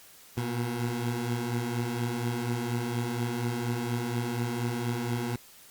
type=beating tone pair; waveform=20% pulse; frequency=116.54 / 120.74 Hz; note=A#2 / B2; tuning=0 / -39 cents; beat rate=4.2 Hz; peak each=-30 / -25 dBFS; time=0.37-5.36 s; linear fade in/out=5 ms; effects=white hiss -53 dBFS RMS until 5.7 s + Opus 48 kbps